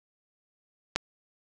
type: clicks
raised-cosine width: 0.2 ms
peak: -28 / -8 dBFS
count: 2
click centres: 0.955 / 0.96 s
effects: none